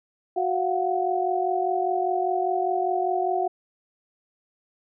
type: tone cluster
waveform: sine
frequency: 368.7 / 695 / 740 Hz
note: F#4 / F5 / F#5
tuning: -6 / -9 / 0 cents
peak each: -26 dBFS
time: 0.36-3.48 s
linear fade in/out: 10 ms
effects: none